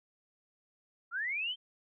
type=linear sweep; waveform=sine; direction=up; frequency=1318.5 to 3174 Hz; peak=-32 dBFS; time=1.11-1.56 s; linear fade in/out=50 ms; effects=none